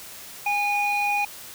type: tone pair together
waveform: sine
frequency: 820 / 2457 Hz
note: G#5 / D#7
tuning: -22 / -22 cents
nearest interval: octave + perfect fifth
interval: 1900 cents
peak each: -22 dBFS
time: 0.46-1.25 s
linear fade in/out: 5 ms
effects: tanh soft clip ceiling -17 dBFS + white hiss -41 dBFS RMS until 1.54 s